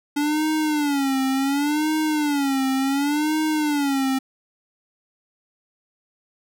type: tone with vibrato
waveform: square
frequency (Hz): 287.4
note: D4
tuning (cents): -37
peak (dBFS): -20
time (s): 0.16-4.19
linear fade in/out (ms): 10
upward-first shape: sine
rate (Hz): 0.69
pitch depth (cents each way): 140
effects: none